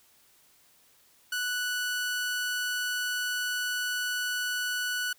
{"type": "tone", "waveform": "sawtooth", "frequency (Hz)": 1480, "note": "F#6", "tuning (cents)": 0, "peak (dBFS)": -25, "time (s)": [1.32, 5.13], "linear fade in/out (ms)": 5, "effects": ["white hiss -62 dBFS RMS until 5.18 s"]}